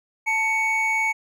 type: tone pair together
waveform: triangle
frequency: 882.5 / 2229 Hz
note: A5 / C#7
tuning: +5 / +9 cents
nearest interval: octave + major third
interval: 1604 cents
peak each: -24 / -19 dBFS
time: 0.26-1.13 s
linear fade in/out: 20 ms
effects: none